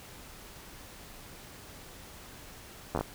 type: slowing click train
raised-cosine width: 1 ms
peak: -16 dBFS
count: 5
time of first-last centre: 2.95-3.01 s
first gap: 11 ms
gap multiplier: 1.21
effects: pink hiss -49 dBFS RMS until 3.14 s